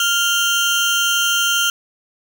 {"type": "tone pair together", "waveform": "30% pulse", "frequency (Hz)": [1396.9, 3127], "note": ["F6", "G7"], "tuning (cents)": [0, -5], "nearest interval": "octave + major second", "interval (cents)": 1395, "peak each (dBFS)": -15, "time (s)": [0, 1.7], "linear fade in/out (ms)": 2, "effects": []}